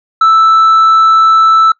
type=tone with tanh clipping; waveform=sine; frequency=1318.5 Hz; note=E6; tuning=in tune; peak=-4 dBFS; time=0.21-1.72 s; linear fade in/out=5 ms; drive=2 dB; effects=noise-tail reverb RT60 0.1 s tail -21 dB re dry